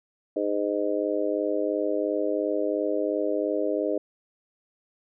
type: harmonic tone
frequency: 102.9 Hz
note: G#2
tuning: 16 cents flat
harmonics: 3 / 4 / 5 / 6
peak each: -29 / -29 / -29 / -29 dBFS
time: 0.36-3.98 s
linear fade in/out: 5 ms
effects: none